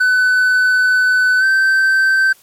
triangle tone with pitch glide, 1504 to 1551.7 Hz, F#6 to G6, +28 to -18 cents, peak -8 dBFS, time 0-2.33 s, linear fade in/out 10 ms, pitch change +54 cents, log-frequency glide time 1.39-1.44 s, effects white hiss -49 dBFS RMS until 2.42 s + MP3 64 kbps

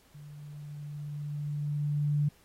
sine tone with level ramp, 146.83 Hz, D3, in tune, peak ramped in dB -45 to -23 dBFS, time 0.14-2.29 s, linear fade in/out 10 ms, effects pink hiss -63 dBFS RMS until 2.44 s + AAC 48 kbps

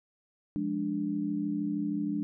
sine chord, D diminished, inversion first, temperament equal, 174.61 / 207.7 / 293.7 Hz, F3 / Ab3 / D4, 0 / 0 / 0 cents, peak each -37 / -33 / -31 dBFS, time 0.56-2.23 s, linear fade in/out 0 ms, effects none

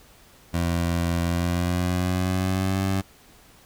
20% pulse tone with pitch glide, 85.5 to 95.97 Hz, F2 to G2, -36 to -36 cents, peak -17 dBFS, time 0.53-3.02 s, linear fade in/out 20 ms, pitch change +200 cents, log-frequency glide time 1.23-2.8 s, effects pink hiss -53 dBFS RMS until 3.65 s

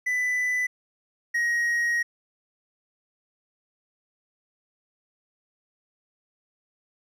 triangle tone pair in turn, 1993 / 1886.2 Hz, B6 / A#6, +15 / +20 cents, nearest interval minor second, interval 95 cents, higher first, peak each -21 / -20 dBFS, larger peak second, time 0.06-0.67 / 1.34-2.03 s, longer second, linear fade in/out 10 ms, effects none

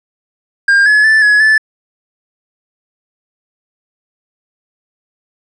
triangle tone with pitch steps, 1606 / 1703 / 1757 / 1688 / 1745 Hz, G6 / G#6 / A6 / G#6 / A6, +41 / +43 / -3 / +28 / -15 cents, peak -4 dBFS, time 0.68-1.58 s, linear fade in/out 5 ms, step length 180 ms, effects resampled to 22050 Hz

